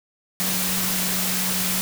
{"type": "tone in noise", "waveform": "sine", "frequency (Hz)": 185, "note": "F#3", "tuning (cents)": 0, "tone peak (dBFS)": -29, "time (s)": [0.4, 1.81], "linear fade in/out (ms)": 0, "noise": "white", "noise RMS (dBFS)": -24, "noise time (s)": [0.4, 1.81], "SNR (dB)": -8, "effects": []}